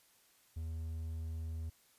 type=tone; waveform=triangle; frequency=80.6 Hz; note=E2; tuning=38 cents flat; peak=-36 dBFS; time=0.56-1.7 s; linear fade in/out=10 ms; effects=white hiss -68 dBFS RMS until 1.98 s + resampled to 32000 Hz